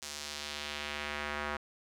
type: tone with band-pass filter sweep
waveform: square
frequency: 73.7 Hz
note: D2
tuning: 7 cents sharp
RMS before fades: -39 dBFS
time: 0.02-1.57 s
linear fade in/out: 5 ms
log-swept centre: 6400 to 1400 Hz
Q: 1.2
effects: none